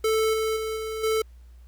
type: tone with level steps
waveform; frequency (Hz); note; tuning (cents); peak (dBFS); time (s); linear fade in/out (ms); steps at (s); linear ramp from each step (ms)
square; 439.8; A4; -1; -21 / -24 / -28 / -30 / -22; 0.04-1.22; 5; 0.33 / 0.56 / 0.76 / 1.03; 10
effects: added 60 Hz sine -45 dBFS peak until 1.67 s + pink hiss -66 dBFS RMS until 1.67 s